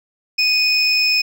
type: tone pair together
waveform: triangle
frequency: 2489 / 5242 Hz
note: D#7 / E8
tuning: 0 / -11 cents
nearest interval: octave + minor second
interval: 1289 cents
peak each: -15 dBFS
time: 0.38-1.22 s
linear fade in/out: 10 ms
effects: none